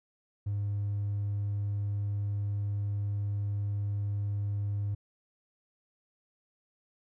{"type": "tone", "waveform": "triangle", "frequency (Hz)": 101.8, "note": "G#2", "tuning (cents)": -34, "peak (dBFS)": -26, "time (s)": [0.46, 4.95], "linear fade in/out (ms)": 10, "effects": ["tanh soft clip ceiling -25 dBFS"]}